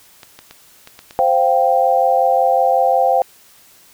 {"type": "clicks", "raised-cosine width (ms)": 0.2, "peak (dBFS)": -19, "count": 6, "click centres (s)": [0.232, 0.39, 0.51, 0.874, 0.991, 1.109]}
{"type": "chord", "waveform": "sine", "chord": "C suspended fourth", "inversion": "none", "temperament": "equal", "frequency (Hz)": [523.3, 698.5, 784], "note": ["C5", "F5", "G5"], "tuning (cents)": [0, 0, 0], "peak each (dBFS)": [-16, -16, -15], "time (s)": [1.19, 3.22], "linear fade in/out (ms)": 0}
{"effects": ["white hiss -48 dBFS RMS until 3.93 s"]}